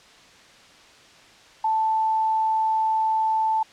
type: tone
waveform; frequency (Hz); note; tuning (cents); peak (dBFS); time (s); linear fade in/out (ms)
sine; 880; A5; 0; -19; 1.64-3.63; 5
effects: white hiss -50 dBFS RMS until 3.72 s + low-pass 5000 Hz 12 dB/octave